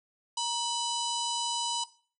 harmonic tone with a mistuned harmonic, 994 Hz, B5, 11 cents sharp, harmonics 1 / 3 / 4 / 5 / 6 / 7 / 8 / 9, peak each -32 / -37 / -38 / -39 / -40 / -40 / -41 / -42 dBFS, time 0.37-1.84 s, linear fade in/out 5 ms, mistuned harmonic 1, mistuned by -91 cents, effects noise-tail reverb RT60 0.4 s tail -17 dB re dry

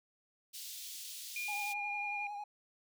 pink high-pass noise, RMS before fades -46 dBFS, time 0.53-1.74 s, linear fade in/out 20 ms, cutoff 3300 Hz, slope 24 dB/octave
sine tone, 2420 Hz, D#7, 49 cents flat, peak -37 dBFS, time 1.36-2.27 s, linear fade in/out 2 ms
triangle tone with vibrato, 822 Hz, G#5, 18 cents flat, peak -38 dBFS, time 1.48-2.44 s, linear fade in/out 5 ms, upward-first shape triangle, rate 11 Hz, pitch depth 44 cents each way
effects none

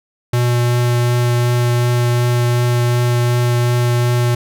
square tone with vibrato, 121.2 Hz, B2, 32 cents flat, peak -13 dBFS, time 0.33-4.35 s, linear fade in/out 5 ms, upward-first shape triangle, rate 2.7 Hz, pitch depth 10 cents each way, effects none

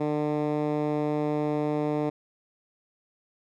10% pulse tone with band-pass filter, 149.7 Hz, D3, 33 cents sharp, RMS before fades -27 dBFS, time 0-2.1 s, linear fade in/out 10 ms, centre 330 Hz, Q 0.86, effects none

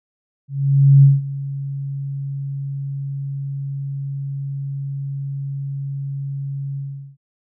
sine tone with ADSR envelope, 138.59 Hz, C#3, in tune, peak -5 dBFS, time 0.48-7.17 s, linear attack 550 ms, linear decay 180 ms, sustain -18 dB, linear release 400 ms, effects none

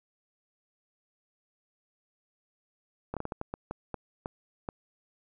slowing click train, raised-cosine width 1 ms, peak -20 dBFS, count 11, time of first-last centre 3.14-4.688 s, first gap 27 ms, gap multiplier 1.36, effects none

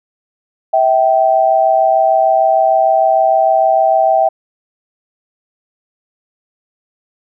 sine tone pair together, 649 / 775.6 Hz, E5 / G5, -27 / -19 cents, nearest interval minor third, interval 308 cents, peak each -11 dBFS, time 0.73-4.29 s, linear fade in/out 10 ms, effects none

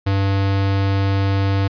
square tone, 98 Hz, G2, in tune, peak -16 dBFS, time 0.06-1.68 s, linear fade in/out 10 ms, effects resampled to 11025 Hz

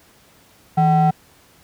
triangle ring-modulated tone, 297.2 Hz, D4, 21 cents sharp, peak -7 dBFS, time 0.77-1.11 s, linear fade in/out 10 ms, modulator 460 Hz, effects pink hiss -52 dBFS RMS until 1.63 s + high-pass 60 Hz 12 dB/octave

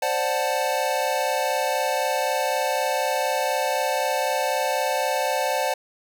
square chord, D dominant seventh, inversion third, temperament equal, 523.3 / 587.3 / 740 / 880 Hz, C5 / D5 / F#5 / A5, 0 / 0 / 0 / 0 cents, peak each -28 dBFS, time 0.02-5.74 s, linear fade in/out 5 ms, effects none

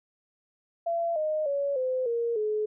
sine tone with pitch steps, 677 / 617.2 / 562.7 / 513.1 / 467.8 / 426.5 Hz, E5 / D#5 / C#5 / C5 / A#4 / G#4, +46 / -14 / +26 / -34 / +6 / +46 cents, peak -25 dBFS, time 0.86-2.66 s, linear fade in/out 10 ms, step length 300 ms, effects none

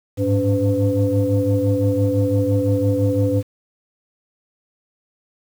sine tone cluster, 100.8 / 106.7 / 284.6 / 505 Hz, G2 / G#2 / C#4 / B4, +49 / +47 / +46 / +39 cents, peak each -20 dBFS, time 0.17-3.43 s, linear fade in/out 50 ms, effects tanh soft clip ceiling -7 dBFS + 7-bit

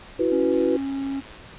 sine chord, E suspended second, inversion none, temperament equal, 329.6 / 370 / 493.9 Hz, E4 / F#4 / B4, 0 / 0 / 0 cents, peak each -23 dBFS, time 0.19-0.77 s, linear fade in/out 10 ms
triangle tone with pitch glide, 277.2 to 273.7 Hz, C#4 to C#4, 0 to -22 cents, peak -23 dBFS, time 0.31-1.21 s, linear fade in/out 20 ms, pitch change -22 cents, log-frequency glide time 0.51-0.83 s
click train, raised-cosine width 0.2 ms, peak -29 dBFS, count 93, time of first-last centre 0.52-1.372 s, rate 108 Hz
effects pink hiss -44 dBFS RMS until 1.58 s + resampled to 8000 Hz

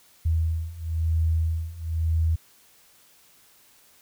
sine beating tone pair, 80.5 / 81.5 Hz, E2 / E2, -41 / -19 cents, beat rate 1 Hz, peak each -26 / -24 dBFS, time 0.25-2.36 s, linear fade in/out 10 ms, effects white hiss -57 dBFS RMS until 4.01 s

